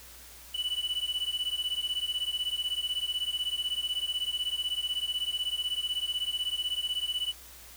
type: beating tone pair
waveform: triangle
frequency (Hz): 2960 / 2976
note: F#7 / F#7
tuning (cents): 0 / +9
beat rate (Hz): 16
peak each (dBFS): -31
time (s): 0.54-7.33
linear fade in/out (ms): 10
effects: added 60 Hz sine -55 dBFS peak until 7.76 s + white hiss -50 dBFS RMS until 7.76 s